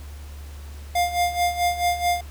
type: tone with tremolo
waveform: square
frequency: 704 Hz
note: F5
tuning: 14 cents sharp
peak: -18 dBFS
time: 0.95-2.21 s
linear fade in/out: 5 ms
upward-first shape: sine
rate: 4.6 Hz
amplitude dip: 75%
effects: added 72 Hz sine -35 dBFS peak until 2.3 s + pink hiss -48 dBFS RMS until 2.3 s